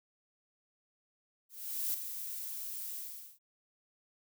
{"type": "noise with ADSR envelope", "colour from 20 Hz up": "violet", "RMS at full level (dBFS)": -33, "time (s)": [1.49, 3.39], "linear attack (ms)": 450, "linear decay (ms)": 8, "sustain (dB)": -8, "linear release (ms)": 440, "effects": []}